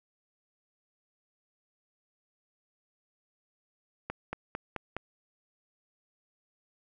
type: accelerating click train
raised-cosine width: 0.5 ms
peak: -19 dBFS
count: 5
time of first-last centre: 4.1-4.966 s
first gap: 230 ms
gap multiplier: 0.96
effects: none